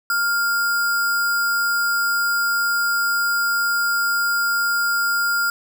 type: tone with sample-and-hold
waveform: sine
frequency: 1401 Hz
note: F6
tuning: 5 cents sharp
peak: -17 dBFS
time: 0.1-5.5 s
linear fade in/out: 2 ms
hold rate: 6300 Hz
effects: none